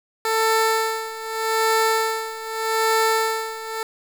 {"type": "tone with tremolo", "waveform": "15% pulse", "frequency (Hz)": 444.6, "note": "A4", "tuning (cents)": 18, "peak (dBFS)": -10, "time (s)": [0.25, 3.83], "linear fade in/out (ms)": 2, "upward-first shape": "sine", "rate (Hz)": 0.82, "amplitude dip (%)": 80, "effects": ["8-bit"]}